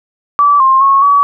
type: tone with pitch steps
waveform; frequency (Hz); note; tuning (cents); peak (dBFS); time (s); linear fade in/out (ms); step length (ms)
sine; 1155 / 1060 / 1096 / 1137; D6 / C6 / C#6 / C#6; -29 / +22 / -20 / +44; -5; 0.39-1.23; 0; 210
effects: none